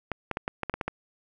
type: clicks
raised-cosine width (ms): 0.5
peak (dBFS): -14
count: 9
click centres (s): 0.117 / 0.313 / 0.371 / 0.479 / 0.633 / 0.697 / 0.74 / 0.812 / 0.88
effects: none